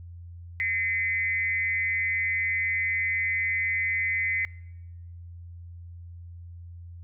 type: tone with frequency modulation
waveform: sine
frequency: 2050 Hz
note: C7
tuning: 36 cents flat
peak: -24 dBFS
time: 0.6-4.45 s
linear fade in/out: 0 ms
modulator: 204 Hz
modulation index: 0.69
effects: noise-tail reverb RT60 1.0 s tail -23 dB re dry + added 86 Hz sine -40 dBFS peak until 7.03 s